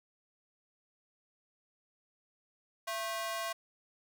sawtooth ring-modulated tone, 880 Hz, A5, in tune, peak -28 dBFS, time 2.87-3.53 s, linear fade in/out 10 ms, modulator 207 Hz, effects none

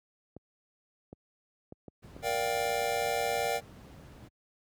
clicks, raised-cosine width 2 ms, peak -31 dBFS, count 5, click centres 0.366 / 1.129 / 1.724 / 1.882 / 2.165 s
brown noise, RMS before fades -45 dBFS, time 2.02-4.29 s, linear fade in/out 20 ms
square chord, G minor seventh, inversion first, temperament just, 470.4 / 588 / 705.6 / 784 Hz, Bb4 / D5 / F5 / G5, +16 / +2 / +18 / 0 cents, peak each -35 dBFS, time 2.22-3.61 s, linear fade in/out 50 ms
effects high-pass 80 Hz 12 dB/octave

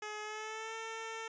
10% pulse tone with pitch glide, 423.7 to 448.9 Hz, G#4 to A4, +35 to +35 cents, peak -32 dBFS, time 0.02-1.28 s, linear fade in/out 5 ms, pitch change +100 cents, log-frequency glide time 0.22-0.75 s, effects resampled to 16000 Hz

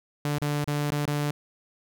sawtooth tone with dropouts, 146.6 Hz, D3, 3 cents flat, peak -21 dBFS, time 0.25-1.31 s, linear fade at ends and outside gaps 2 ms, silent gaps 0.384-0.417 / 0.643-0.676 / 0.905-0.92 / 1.056-1.077 s, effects none

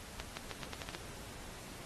accelerating click train, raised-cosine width 0.2 ms, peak -22 dBFS, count 8, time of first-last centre 0.2-0.949 s, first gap 170 ms, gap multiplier 0.84, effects pink hiss -50 dBFS RMS until 1.85 s + AAC 32 kbps

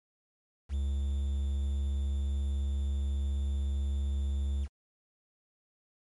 triangle tone with quantisation, 69.3 Hz, C#2, in tune, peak -26 dBFS, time 0.69-4.68 s, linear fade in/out 50 ms, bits 9, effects MP3 48 kbps

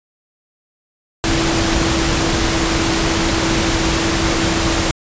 sine tone in noise, 329.6 Hz, E4, in tune, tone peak -20 dBFS, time 1.24-4.91 s, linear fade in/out 0 ms, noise pink, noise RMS -17 dBFS, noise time 1.24-4.91 s, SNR -6 dB, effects resampled to 16000 Hz

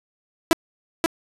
sawtooth tone with echo, 329.6 Hz, E4, in tune, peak -8 dBFS, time 0.51-0.53 s, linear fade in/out 0 ms, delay 530 ms, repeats 1, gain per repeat -4 dB, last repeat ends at 1.06 s, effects resampled to 32000 Hz + 7-bit

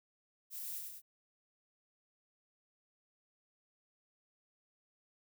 violet noise with echo, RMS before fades -44 dBFS, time 0.5-0.82 s, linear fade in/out 50 ms, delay 100 ms, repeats 2, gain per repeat -3 dB, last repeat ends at 1.02 s, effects none

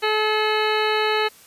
harmonic tone, 430 Hz, A4, 40 cents flat, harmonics 1 / 2 / 3 / 4 / 5 / 6 / 7 / 9 / 10, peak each -22 / -25 / -27 / -28 / -29 / -30 / -30 / -32 / -32 dBFS, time 0.02-1.29 s, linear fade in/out 20 ms, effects white hiss -49 dBFS RMS until 1.46 s + resampled to 32000 Hz

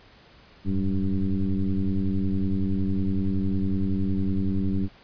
sine tone with frequency modulation, 100 Hz, G2, 35 cents sharp, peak -21 dBFS, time 0.64-4.89 s, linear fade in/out 50 ms, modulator 94.6 Hz, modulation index 1.9, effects pink hiss -53 dBFS RMS until 5.03 s + resampled to 11025 Hz

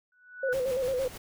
sine tone with exponential growth, 1480 Hz, F#6, in tune, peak -27 dBFS, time 0.12-0.53 s, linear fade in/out 2 ms, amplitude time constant 89 ms
sine tone with vibrato, 518 Hz, C5, 17 cents flat, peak -26 dBFS, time 0.43-1.08 s, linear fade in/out 5 ms, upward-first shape square, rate 8.9 Hz, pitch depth 61 cents each way
pink noise with tremolo, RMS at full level -41 dBFS, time 0.52-1.18 s, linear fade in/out 10 ms, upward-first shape sine, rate 6.4 Hz, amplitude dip 50%
effects none

